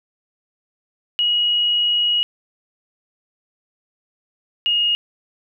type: tone pair in turn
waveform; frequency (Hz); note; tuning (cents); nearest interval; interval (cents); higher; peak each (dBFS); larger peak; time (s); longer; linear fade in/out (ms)
sine; 2900 / 2862; F#7 / F7; -35 / +42; unison; 23; first; -15; neither; 1.19-2.23 / 4.66-4.95; first; 0
effects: none